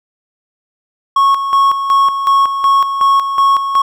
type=tone with tremolo; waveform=triangle; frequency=1100 Hz; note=C#6; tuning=14 cents flat; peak=-5 dBFS; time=1.16-3.82 s; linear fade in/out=5 ms; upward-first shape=square; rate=2.7 Hz; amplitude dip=60%; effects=none